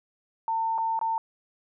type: tone with dropouts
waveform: sine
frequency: 900 Hz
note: A5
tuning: 39 cents sharp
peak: -24 dBFS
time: 0.48-1.18 s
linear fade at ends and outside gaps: 1 ms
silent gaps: 0.78-0.784 / 0.991-1.013 s
effects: none